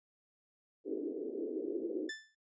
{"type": "band-pass noise", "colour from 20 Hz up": "pink", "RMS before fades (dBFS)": -38, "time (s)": [0.84, 2.11], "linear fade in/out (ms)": 50, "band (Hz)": [300, 440], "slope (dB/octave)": 48}
{"type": "tone with exponential decay", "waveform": "sawtooth", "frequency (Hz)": 1760, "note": "A6", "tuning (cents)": 0, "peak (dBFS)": -33, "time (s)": [2.09, 2.35], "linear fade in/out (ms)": 5, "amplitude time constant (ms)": 55}
{"effects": ["noise-tail reverb RT60 0.1 s tail -18 dB re dry", "resampled to 16000 Hz"]}